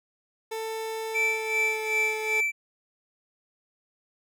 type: tone with pitch glide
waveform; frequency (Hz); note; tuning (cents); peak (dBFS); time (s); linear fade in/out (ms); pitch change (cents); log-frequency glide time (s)
30% pulse; 444.3 to 434.9; A4 to A4; +17 to -20; -28; 0.51-2.41; 10; -37; 1.07-1.95
type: tone with tremolo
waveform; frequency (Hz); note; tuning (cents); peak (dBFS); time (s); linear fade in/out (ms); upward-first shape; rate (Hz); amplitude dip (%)
triangle; 2328; D7; -16; -20; 1.14-2.52; 20; sine; 2.6; 80
effects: none